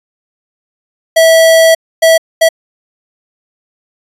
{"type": "tone bursts at uneven times", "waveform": "square", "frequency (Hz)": 652, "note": "E5", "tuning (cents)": -19, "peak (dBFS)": -4, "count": 3, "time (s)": [[1.16, 1.75], [2.02, 2.18], [2.41, 2.49]], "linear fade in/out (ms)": 10, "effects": ["resampled to 32000 Hz"]}